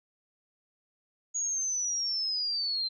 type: linear sweep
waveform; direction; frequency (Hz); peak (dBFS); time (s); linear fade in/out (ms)
sine; down; 6740 to 4088; -28; 1.34-2.89; 20
effects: none